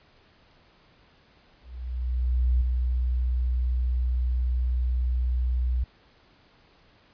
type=tone with ADSR envelope; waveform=sine; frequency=61.8 Hz; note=B1; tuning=2 cents sharp; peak=-18 dBFS; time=1.62-5.84 s; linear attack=990 ms; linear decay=6 ms; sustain=-4 dB; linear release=5 ms; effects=pink hiss -59 dBFS RMS until 7.13 s + resampled to 11025 Hz